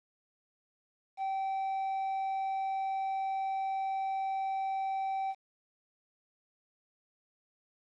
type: tone with quantisation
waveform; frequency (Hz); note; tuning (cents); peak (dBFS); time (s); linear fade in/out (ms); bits
triangle; 773; G5; -24; -29; 1.17-5.35; 50; 9
effects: low-pass 4000 Hz 12 dB/octave